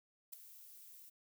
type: noise with ADSR envelope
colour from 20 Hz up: violet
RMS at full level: -44 dBFS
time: 0.32-1.1 s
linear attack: 15 ms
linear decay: 4 ms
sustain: -13 dB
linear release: 14 ms
effects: none